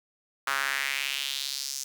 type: tone with high-pass filter sweep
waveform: sawtooth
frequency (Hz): 137.6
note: C#3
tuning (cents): -12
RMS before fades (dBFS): -31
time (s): 0.47-1.84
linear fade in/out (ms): 5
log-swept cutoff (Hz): 1300 to 6200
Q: 2.7
effects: none